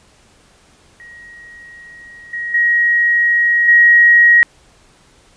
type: tone with level steps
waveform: sine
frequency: 1893 Hz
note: A#6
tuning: 26 cents sharp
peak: -35 / -20 / -10 / -5 dBFS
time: 1-4.43 s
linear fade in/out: 0 ms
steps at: 2.33 / 2.54 / 3.68 s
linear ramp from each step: 5 ms
effects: pink hiss -50 dBFS RMS until 5.36 s + resampled to 22050 Hz